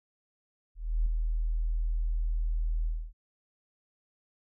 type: tone with ADSR envelope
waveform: sine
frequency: 40.09 Hz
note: E1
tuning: 47 cents flat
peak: -22 dBFS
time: 0.75-3.13 s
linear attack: 310 ms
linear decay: 4 ms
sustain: -4 dB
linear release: 270 ms
effects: none